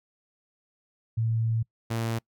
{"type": "tone pair in turn", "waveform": ["sine", "sawtooth"], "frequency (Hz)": [113.2, 114.32], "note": ["A2", "A#2"], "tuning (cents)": [50, -33], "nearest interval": "unison", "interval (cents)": 17, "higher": "second", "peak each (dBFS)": -23, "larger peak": "neither", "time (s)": [[1.17, 1.63], [1.9, 2.19]], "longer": "first", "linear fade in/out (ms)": 10, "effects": ["noise-tail reverb RT60 0.1 s tail -25 dB re dry"]}